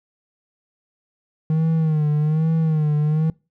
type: tone with vibrato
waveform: triangle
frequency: 155.56 Hz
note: D#3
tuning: in tune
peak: -14 dBFS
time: 1.5-3.3 s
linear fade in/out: 2 ms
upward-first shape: sine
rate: 1.2 Hz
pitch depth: 73 cents each way
effects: noise-tail reverb RT60 0.3 s tail -24 dB re dry